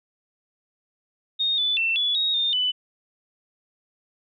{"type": "tone with pitch steps", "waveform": "sine", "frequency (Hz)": [3702, 3488, 2686, 3424, 3771, 3633, 2994], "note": ["A#7", "A7", "E7", "A7", "A#7", "A#7", "F#7"], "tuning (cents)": [-13, -16, 32, -48, 19, -45, 20], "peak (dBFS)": -20, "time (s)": [1.39, 2.72], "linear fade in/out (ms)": 20, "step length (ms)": 190, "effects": []}